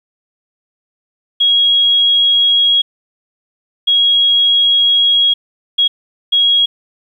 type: tone bursts at uneven times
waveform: sine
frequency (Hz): 3302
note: G#7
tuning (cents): -11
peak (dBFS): -8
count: 4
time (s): 1.4-2.82 / 3.87-5.34 / 5.78-5.88 / 6.32-6.66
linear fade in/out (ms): 10
effects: 8-bit